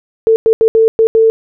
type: tone bursts at uneven times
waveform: sine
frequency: 447.4 Hz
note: A4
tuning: 29 cents sharp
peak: -5 dBFS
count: 6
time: 0.27-0.36 / 0.46-0.53 / 0.61-0.68 / 0.75-0.88 / 0.99-1.07 / 1.15-1.3 s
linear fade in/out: 0 ms
effects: none